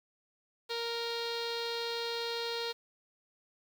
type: tone with low-pass filter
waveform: sawtooth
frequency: 466.2 Hz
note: A#4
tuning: in tune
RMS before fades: -36 dBFS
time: 0.69-2.73 s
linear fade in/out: 20 ms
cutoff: 4100 Hz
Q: 6.3
effects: 9-bit